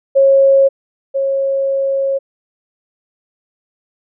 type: tone pair in turn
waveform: sine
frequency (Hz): 545 / 545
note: C#5 / C#5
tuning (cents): -29 / -29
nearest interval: unison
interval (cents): 0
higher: neither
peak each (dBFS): -6 / -13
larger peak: first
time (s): 0.15-0.69 / 1.14-2.19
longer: second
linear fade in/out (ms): 20
effects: none